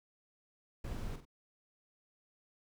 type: noise with echo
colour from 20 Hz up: brown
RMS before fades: -41 dBFS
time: 0.84-1.16 s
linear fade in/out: 5 ms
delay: 46 ms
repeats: 2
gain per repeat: -8 dB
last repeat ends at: 1.252 s
effects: none